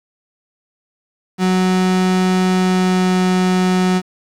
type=tone with pitch glide; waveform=35% pulse; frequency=185 to 183.93 Hz; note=F#3 to F#3; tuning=0 to -10 cents; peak=-11 dBFS; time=1.38-4.02 s; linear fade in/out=50 ms; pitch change=-10 cents; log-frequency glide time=2.48-3.18 s; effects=low-pass 8000 Hz 12 dB/octave + 7-bit